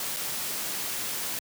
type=noise with dropouts; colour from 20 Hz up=white; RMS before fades=-32 dBFS; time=0-1.39 s; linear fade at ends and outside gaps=2 ms; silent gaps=0.164-0.168 s; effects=high-pass 100 Hz 12 dB/octave